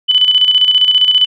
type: tone with tremolo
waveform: sine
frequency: 3000 Hz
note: F#7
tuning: 23 cents sharp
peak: -5 dBFS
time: 0.08-1.26 s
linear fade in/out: 20 ms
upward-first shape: square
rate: 15 Hz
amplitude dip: 55%
effects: none